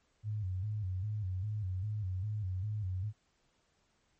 sine tone with vibrato, 99.2 Hz, G2, 21 cents sharp, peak -33 dBFS, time 0.23-3.13 s, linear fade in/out 50 ms, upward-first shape square, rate 2.5 Hz, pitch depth 120 cents each way, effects pink hiss -74 dBFS RMS until 4.19 s + MP3 32 kbps

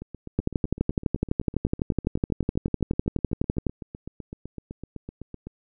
two click trains, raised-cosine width 3 ms, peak -9 / -23 dBFS, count 40 / 44, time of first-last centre 0.39-3.667 / 0.02-5.47 s, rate 11.9 / 7.89 Hz, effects none

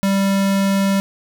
square tone, 196 Hz, G3, in tune, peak -15 dBFS, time 0.03-1 s, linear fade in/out 0 ms, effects none

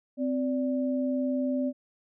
sine tone pair together, 259.4 / 582.3 Hz, C4 / D5, -15 / -15 cents, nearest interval octave + major second, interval 1400 cents, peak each -26 / -32 dBFS, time 0.17-1.73 s, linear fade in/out 50 ms, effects none

